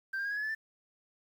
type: tone with pitch steps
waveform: sine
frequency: 1568 / 1600 / 1632.7 / 1666 / 1700.1 / 1734.8 / 1770.2 Hz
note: G6 / G6 / G#6 / G#6 / G#6 / A6 / A6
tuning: 0 / +35 / -30 / +5 / +40 / -25 / +10 cents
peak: -30 dBFS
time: 0.13-0.55 s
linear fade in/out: 10 ms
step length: 60 ms
effects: tanh soft clip ceiling -30 dBFS + 10-bit